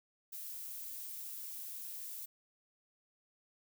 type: noise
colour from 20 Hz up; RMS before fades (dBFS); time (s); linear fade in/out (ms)
violet; -45; 0.32-2.26; 10
effects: none